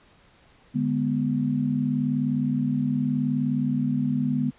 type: chord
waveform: sine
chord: G# diminished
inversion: second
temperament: equal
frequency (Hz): 146.83 / 207.7 / 246.9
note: D3 / G#3 / B3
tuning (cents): 0 / 0 / 0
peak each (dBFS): -27 / -28 / -24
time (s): 0.74-4.51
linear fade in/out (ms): 20
effects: pink hiss -57 dBFS RMS until 4.58 s + resampled to 8000 Hz